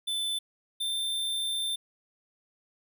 square tone pair in turn, 3520 / 3573 Hz, A7 / A7, 0 / +26 cents, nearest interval unison, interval 26 cents, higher second, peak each -29 / -29 dBFS, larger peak neither, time 0.07-0.39 / 0.8-1.76 s, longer second, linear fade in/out 10 ms, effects none

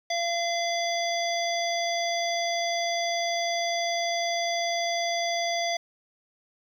harmonic tone with a mistuned harmonic, 684 Hz, F5, 36 cents flat, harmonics 1 / 3 / 5 / 7 / 9, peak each -27 / -32 / -34 / -35 / -37 dBFS, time 0.1-5.77 s, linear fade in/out 5 ms, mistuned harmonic 9, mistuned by -36 cents, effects 9-bit

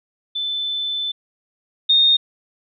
sine tone pair in turn, 3520 / 3681 Hz, A7 / A#7, 0 / -23 cents, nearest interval minor second, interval 77 cents, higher second, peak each -21 / -11 dBFS, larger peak second, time 0.35-1.12 / 1.89-2.17 s, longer first, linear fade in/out 10 ms, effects none

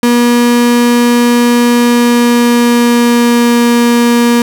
35% pulse tone with pitch glide, 240 to 237.7 Hz, B3 to A#3, -49 to +34 cents, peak -4 dBFS, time 0.03-4.42 s, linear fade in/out 2 ms, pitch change -17 cents, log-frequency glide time 1.72-3.63 s, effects none

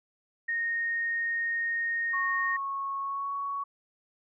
sine tone, 1854 Hz, A#6, 10 cents flat, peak -27 dBFS, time 0.48-2.57 s, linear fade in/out 10 ms
sine tone with pitch glide, 1100 to 1117.9 Hz, C#6 to C#6, -14 to +14 cents, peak -30 dBFS, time 2.13-3.64 s, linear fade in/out 10 ms, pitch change +28 cents, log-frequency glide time 3-3.33 s
effects none

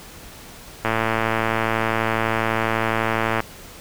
click train, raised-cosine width 0.5 ms, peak -5 dBFS, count 287, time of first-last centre 0.85-3.404 s, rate 112 Hz, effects pink hiss -41 dBFS RMS until 3.8 s

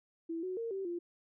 sine tone with pitch steps, 330.4 / 369.7 / 460.2 / 386.8 / 346.4 Hz, E4 / F#4 / A#4 / G4 / F4, +4 / -1 / -22 / -23 / -14 cents, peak -35 dBFS, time 0.29-0.99 s, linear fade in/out 10 ms, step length 140 ms, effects none

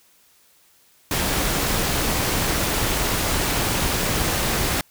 pink noise with amplitude modulation, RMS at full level -20 dBFS, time 1.11-4.81 s, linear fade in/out 2 ms, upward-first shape sine, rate 253 Hz, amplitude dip 45%, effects white hiss -57 dBFS RMS until 4.9 s

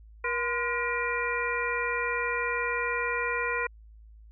harmonic tone with a mistuned harmonic, 477.4 Hz, A#4, 41 cents sharp, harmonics 1 / 2 / 3 / 4 / 5, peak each -33 / -33 / -33 / -33 / -33 dBFS, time 0.24-3.67 s, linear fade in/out 5 ms, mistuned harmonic 2, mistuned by +120 cents, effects added 54 Hz sine -48 dBFS peak until 4.31 s

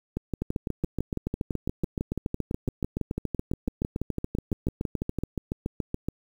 two click trains, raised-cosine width 3 ms, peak -15 / -15 dBFS, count 41 / 31, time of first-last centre 0.42-6.086 / 0.17-5.187 s, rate 7.06 / 5.98 Hz, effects 8-bit

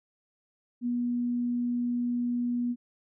sine tone, 242.2 Hz, B3, 34 cents flat, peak -26 dBFS, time 0.81-2.76 s, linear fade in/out 50 ms, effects none

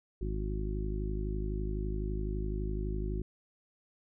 harmonic tone, 51.91 Hz, G#1, in tune, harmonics 1 / 2 / 3 / 4 / 5 / 6 / 7, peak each -33 / -41 / -42 / -44 / -47 / -47 / -41 dBFS, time 0.21-3.22 s, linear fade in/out 5 ms, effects none

